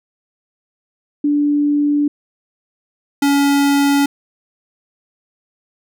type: tone pair in turn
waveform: sine / square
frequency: 291.8 / 282.2 Hz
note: D4 / C#4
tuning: -11 / +31 cents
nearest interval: minor second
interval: 58 cents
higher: first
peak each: -12 dBFS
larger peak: neither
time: 1.24-2.08 / 3.22-4.06 s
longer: neither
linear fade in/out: 5 ms
effects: none